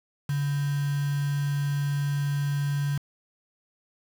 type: tone with quantisation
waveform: sine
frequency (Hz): 142.7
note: D3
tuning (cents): -49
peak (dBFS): -24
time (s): 0.29-2.98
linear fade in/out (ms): 5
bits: 6
effects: none